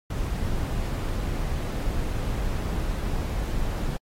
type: noise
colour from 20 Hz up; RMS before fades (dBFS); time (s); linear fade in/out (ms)
brown; -27; 0.1-3.97; 5
effects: AAC 48 kbps